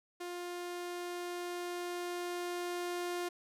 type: tone with level ramp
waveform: sawtooth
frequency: 352.5 Hz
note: F4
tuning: 16 cents sharp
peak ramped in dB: -36 to -31 dBFS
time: 0.2-3.29 s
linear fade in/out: 10 ms
effects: resampled to 32000 Hz